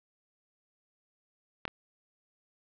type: clicks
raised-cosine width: 0.3 ms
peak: -16 / -20 dBFS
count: 2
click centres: 1.653 / 1.679 s
effects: low-pass 4000 Hz 12 dB/octave